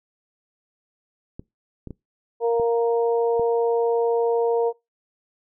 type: clicks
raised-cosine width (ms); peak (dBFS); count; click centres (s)
3; -22; 5; 1.395 / 1.873 / 1.907 / 2.598 / 3.396
type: harmonic tone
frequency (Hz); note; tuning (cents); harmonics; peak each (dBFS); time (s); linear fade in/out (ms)
233.1; A#3; 0; 2 / 3 / 4; -18 / -29 / -30; 2.4-4.73; 50
effects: noise-tail reverb RT60 0.2 s tail -23 dB re dry

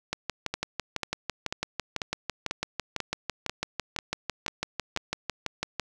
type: two click trains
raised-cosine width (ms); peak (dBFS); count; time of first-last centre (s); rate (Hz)
0.2; -11 / -12; 35 / 10; 0.13-5.797 / 0.54-4.973; 6 / 2.03
effects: none

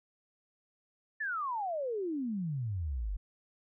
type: exponential sweep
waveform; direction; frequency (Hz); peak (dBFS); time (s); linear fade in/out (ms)
sine; down; 1801 to 43.65; -32; 1.2-3.17; 10
effects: none

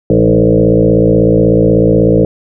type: tone with frequency modulation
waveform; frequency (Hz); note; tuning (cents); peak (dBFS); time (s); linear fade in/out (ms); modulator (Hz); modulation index
sine; 314.7; D#4; +20; -5; 0.1-2.25; 2; 56.3; 4
effects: none

